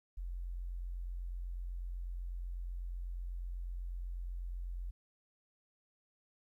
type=tone; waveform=sine; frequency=44.05 Hz; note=F1; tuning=16 cents sharp; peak=-38 dBFS; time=0.17-4.91 s; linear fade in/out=10 ms; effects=13-bit